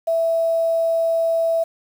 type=tone with quantisation; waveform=sine; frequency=660 Hz; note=E5; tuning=2 cents sharp; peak=-16 dBFS; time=0.07-1.64 s; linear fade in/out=10 ms; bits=7; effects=none